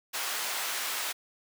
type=high-pass noise; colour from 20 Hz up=pink; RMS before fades=-33 dBFS; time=0.13-1.13 s; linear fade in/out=20 ms; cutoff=1000 Hz; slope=12 dB/octave; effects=none